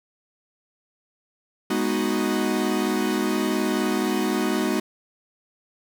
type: chord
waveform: 45% pulse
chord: G# minor seventh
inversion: none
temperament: equal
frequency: 207.7 / 246.9 / 311.1 / 370 Hz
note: G#3 / B3 / D#4 / F#4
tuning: 0 / 0 / 0 / 0 cents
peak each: -27 dBFS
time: 1.7-4.8 s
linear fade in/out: 5 ms
effects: none